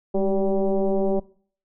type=tone with frequency modulation; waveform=sine; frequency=190 Hz; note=F#3; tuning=46 cents sharp; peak=-18 dBFS; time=0.14-1.2 s; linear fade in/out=10 ms; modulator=195 Hz; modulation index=2.3; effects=noise-tail reverb RT60 0.5 s tail -21 dB re dry